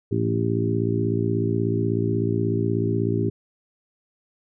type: harmonic tone with a mistuned harmonic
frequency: 56.4 Hz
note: A1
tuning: 44 cents sharp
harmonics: 2 / 3 / 4 / 5 / 6 / 7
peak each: -24 / -29 / -29 / -29 / -28 / -27 dBFS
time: 0.11-3.3 s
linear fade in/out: 10 ms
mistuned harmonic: 2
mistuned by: -42 cents
effects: none